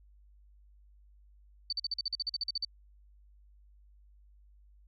sine tone bursts, 4557 Hz, C#8, 47 cents sharp, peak -30 dBFS, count 14, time 1.7-2.649 s, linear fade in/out 2 ms, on 26 ms, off 45 ms, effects added 50 Hz sine -57 dBFS peak until 4.87 s

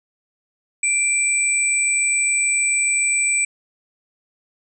sine tone pair together, 2349 / 7968 Hz, D7 / B8, 0 / +14 cents, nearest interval octave + major sixth, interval 2114 cents, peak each -19 dBFS, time 0.83-3.45 s, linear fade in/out 5 ms, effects none

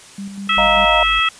sine tone with tremolo, 198.1 Hz, G3, 18 cents sharp, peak -25 dBFS, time 0.18-0.85 s, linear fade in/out 5 ms, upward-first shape square, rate 5.1 Hz, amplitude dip 45%
harmonic tone, 653 Hz, E5, 17 cents flat, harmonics 2 / 3 / 4 / 5, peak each -17 / -22 / -18 / -19 dBFS, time 0.49-1.29 s, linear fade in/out 5 ms
triangle tone, 51.2 Hz, G#1, 24 cents flat, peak -26 dBFS, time 0.57-1.2 s, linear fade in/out 5 ms
sine chord, Eb suspended second, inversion none, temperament equal, 622.3 / 698.5 / 932.3 Hz, Eb5 / F5 / Bb5, 0 / 0 / 0 cents, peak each -18 / -19 / -19 dBFS, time 0.58-1.03 s, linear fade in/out 2 ms
effects white hiss -41 dBFS RMS until 1.39 s + resampled to 22050 Hz

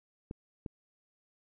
clicks, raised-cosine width 3 ms, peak -26 dBFS, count 2, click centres 0.311 / 0.662 s, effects none

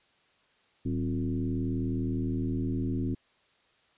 sine tone with frequency modulation, 185 Hz, F#3, in tune, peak -27 dBFS, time 0.85-3.15 s, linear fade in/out 10 ms, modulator 79.5 Hz, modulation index 1.7, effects white hiss -66 dBFS RMS until 3.97 s + resampled to 8000 Hz

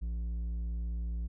square tone with low-pass filter, 57.4 Hz, A#1, 26 cents flat, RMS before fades -35 dBFS, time 0.01-1.28 s, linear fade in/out 20 ms, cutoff 140 Hz, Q 0.59, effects none

